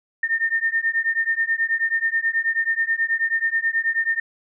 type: beating tone pair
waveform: sine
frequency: 1813 / 1822.3 Hz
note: A#6 / A#6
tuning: -49 / -40 cents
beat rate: 9.3 Hz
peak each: -22 dBFS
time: 0.23-4.2 s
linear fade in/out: 5 ms
effects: none